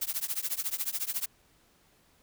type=noise with tremolo; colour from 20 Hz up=blue; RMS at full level=-29 dBFS; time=0.01-1.26 s; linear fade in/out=10 ms; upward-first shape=triangle; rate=14 Hz; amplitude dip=100%; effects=pink hiss -65 dBFS RMS until 2.22 s